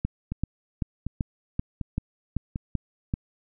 two click trains, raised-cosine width 5 ms, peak -17 / -13 dBFS, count 4 / 9, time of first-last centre 0.32-2.559 / 0.05-3.139 s, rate 1.34 / 2.59 Hz, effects none

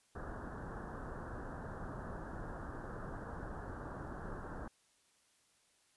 pink low-pass noise, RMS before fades -45 dBFS, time 0.15-4.68 s, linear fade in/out 5 ms, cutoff 1700 Hz, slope 96 dB/octave, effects white hiss -72 dBFS RMS until 5.96 s + resampled to 24000 Hz

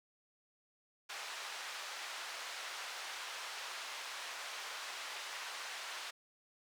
pink band-pass noise, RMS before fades -45 dBFS, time 1.09-6.11 s, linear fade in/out 10 ms, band 970 to 5900 Hz, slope 12 dB/octave, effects high-pass 400 Hz 12 dB/octave

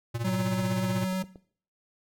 square tone with tremolo, 117.3 Hz, A#2, 11 cents sharp, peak -27 dBFS, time 0.14-1.05 s, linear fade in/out 10 ms, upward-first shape triangle, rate 16 Hz, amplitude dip 90%
square tone with vibrato, 186.8 Hz, F#3, 17 cents sharp, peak -27 dBFS, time 0.24-1.23 s, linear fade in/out 10 ms, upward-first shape sine, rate 8.9 Hz, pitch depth 11 cents each way
clicks, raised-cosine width 2 ms, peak -33 dBFS, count 5, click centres 0.623 / 0.721 / 1.129 / 1.239 / 1.358 s
effects noise-tail reverb RT60 0.5 s tail -18 dB re dry

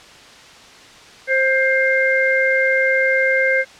harmonic tone, 528 Hz, C5, 16 cents sharp, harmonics 1 / 3 / 4, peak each -18 / -18 / -18 dBFS, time 1.27-3.65 s, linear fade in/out 50 ms, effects white hiss -42 dBFS RMS until 3.79 s + low-pass 5000 Hz 12 dB/octave

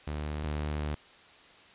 sawtooth tone pair in turn, 75.1 / 74.83 Hz, D2 / D2, +39 / +33 cents, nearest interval unison, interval 6 cents, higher first, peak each -29 / -27 dBFS, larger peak second, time 0.07-0.44 / 0.44-0.95 s, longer second, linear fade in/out 5 ms, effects white hiss -55 dBFS RMS until 1.74 s + resampled to 8000 Hz

